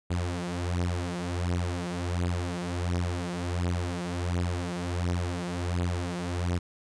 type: beating tone pair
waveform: sawtooth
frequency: 87.31 / 88.71 Hz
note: F2 / F2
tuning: 0 / +28 cents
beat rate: 1.4 Hz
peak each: -27 dBFS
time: 0.1-6.59 s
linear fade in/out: 10 ms
effects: resampled to 22050 Hz